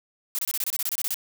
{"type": "noise bursts", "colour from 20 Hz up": "blue", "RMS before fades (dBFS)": -27, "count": 13, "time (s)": [0.35, 1.143], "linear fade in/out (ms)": 0, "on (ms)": 37, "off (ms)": 26, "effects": []}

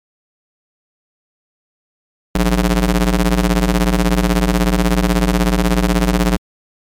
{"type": "ring-modulated tone", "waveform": "sawtooth", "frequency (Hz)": 117.5, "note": "A#2", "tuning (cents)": 14, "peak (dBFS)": -5, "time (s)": [2.35, 6.37], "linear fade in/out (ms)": 5, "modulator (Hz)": 66.9, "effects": ["MP3 96 kbps"]}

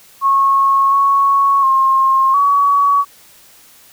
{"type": "tone with pitch steps", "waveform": "sine", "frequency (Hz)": [1094, 1107, 1068, 1130], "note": ["C#6", "C#6", "C6", "C#6"], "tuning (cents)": [-23, -3, 35, 33], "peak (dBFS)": -9, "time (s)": [0.21, 3.05], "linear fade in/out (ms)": 50, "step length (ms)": 710, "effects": ["white hiss -45 dBFS RMS until 3.92 s"]}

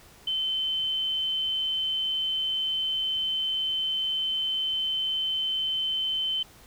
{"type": "tone", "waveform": "sine", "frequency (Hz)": 3071, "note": "G7", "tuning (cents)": -36, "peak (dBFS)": -25, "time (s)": [0.27, 6.43], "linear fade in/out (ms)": 5, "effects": ["pink hiss -53 dBFS RMS until 6.66 s"]}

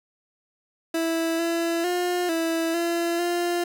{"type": "tone with pitch steps", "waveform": "30% pulse", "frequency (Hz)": [328.7, 335.4, 356.1, 328.7, 339.7, 348.5], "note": ["E4", "E4", "F4", "E4", "F4", "F4"], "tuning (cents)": [-5, 30, 34, -5, -48, -4], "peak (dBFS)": -20, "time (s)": [0.94, 3.64], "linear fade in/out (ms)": 5, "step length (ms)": 450, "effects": []}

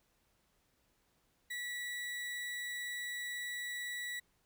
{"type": "tone", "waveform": "35% pulse", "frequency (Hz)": 1947, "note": "B6", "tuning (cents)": -25, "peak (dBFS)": -37, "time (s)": [1.5, 4.2], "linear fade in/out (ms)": 10, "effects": ["pink hiss -75 dBFS RMS until 4.45 s"]}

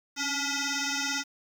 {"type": "tone with frequency modulation", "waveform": "sine", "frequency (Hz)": 1975.5, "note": "B6", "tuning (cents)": 0, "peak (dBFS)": -25, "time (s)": [0.16, 1.24], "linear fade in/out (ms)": 50, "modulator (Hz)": 567, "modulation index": 7.9, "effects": ["tanh soft clip ceiling -26 dBFS", "9-bit"]}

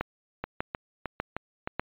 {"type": "two click trains", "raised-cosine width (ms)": 0.5, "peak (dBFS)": [-13, -16], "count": [4, 5], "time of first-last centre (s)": [[0.01, 1.796], [0.44, 1.675]], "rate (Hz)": [1.68, 3.24], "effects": ["resampled to 8000 Hz"]}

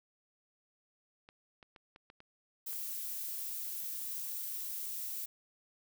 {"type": "clicks", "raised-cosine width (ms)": 0.3, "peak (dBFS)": -38, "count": 7, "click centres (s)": [1.289, 1.628, 1.762, 1.961, 2.101, 2.204, 2.731]}
{"type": "noise", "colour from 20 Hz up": "violet", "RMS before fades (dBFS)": -40, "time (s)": [2.66, 5.26], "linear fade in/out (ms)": 10}
{"effects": []}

